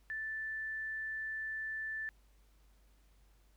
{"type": "tone", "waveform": "sine", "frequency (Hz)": 1760, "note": "A6", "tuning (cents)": 0, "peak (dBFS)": -37, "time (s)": [0.1, 2.09], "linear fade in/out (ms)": 0, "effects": ["added 50 Hz sine -63 dBFS peak until 3.56 s", "pink hiss -73 dBFS RMS until 3.56 s"]}